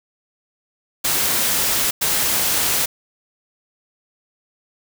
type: noise bursts at uneven times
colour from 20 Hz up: white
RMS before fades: -19 dBFS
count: 2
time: 1.04-1.91 / 2.01-2.86 s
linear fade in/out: 10 ms
effects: none